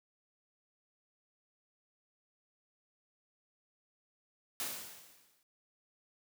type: noise with exponential decay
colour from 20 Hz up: white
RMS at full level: -36 dBFS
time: 4.6-5.43 s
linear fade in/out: 1 ms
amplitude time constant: 180 ms
effects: high-pass 100 Hz 12 dB/octave